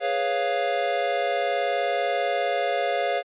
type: chord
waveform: square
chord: C# dominant seventh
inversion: second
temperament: equal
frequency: 415.3 / 493.9 / 554.4 / 698.5 Hz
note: G#4 / B4 / C#5 / E#5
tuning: 0 / 0 / 0 / 0 cents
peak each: -32 / -32 / -28 / -26 dBFS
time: 0-3.23 s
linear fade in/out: 50 ms
effects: resampled to 8000 Hz